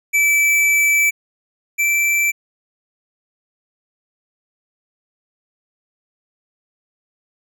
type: tone pair in turn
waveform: square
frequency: 2314 / 2334 Hz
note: D7 / D7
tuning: -26 / -11 cents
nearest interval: unison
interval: 15 cents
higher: second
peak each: -13 / -15 dBFS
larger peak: first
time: 0.13-1.11 / 1.78-2.32 s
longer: first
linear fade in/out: 20 ms
effects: none